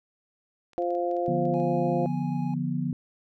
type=clicks; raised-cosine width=0.2 ms; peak=-39 dBFS; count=11; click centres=0.733 / 0.786 / 0.822 / 0.906 / 0.951 / 1.113 / 1.167 / 1.262 / 1.454 / 1.539 / 1.601 s
type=harmonic tone; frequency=174.61 Hz; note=F3; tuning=in tune; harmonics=2 / 3 / 4; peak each=-29 / -29 / -29 dBFS; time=0.78-2.06 s; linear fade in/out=0 ms
type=chord; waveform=sine; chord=B diminished; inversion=first; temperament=equal with one note detuned; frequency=146.83 / 174.61 / 243.8 Hz; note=D3 / F3 / B3; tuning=0 / 0 / -22 cents; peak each=-30 dBFS; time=1.28-2.93 s; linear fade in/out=2 ms
type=tone; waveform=triangle; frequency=830.6 Hz; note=G#5; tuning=in tune; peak=-36 dBFS; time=1.54-2.54 s; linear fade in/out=2 ms
effects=none